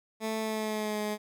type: tone with pitch glide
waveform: 15% pulse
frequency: 220 to 210.9 Hz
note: A3 to G#3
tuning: 0 to +27 cents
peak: -24 dBFS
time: 0.2-1.18 s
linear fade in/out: 50 ms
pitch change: -73 cents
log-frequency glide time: 0.4-1 s
effects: none